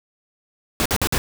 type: noise bursts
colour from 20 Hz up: pink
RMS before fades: -20 dBFS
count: 4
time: 0.8-1.18 s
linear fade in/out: 0 ms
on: 56 ms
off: 52 ms
effects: none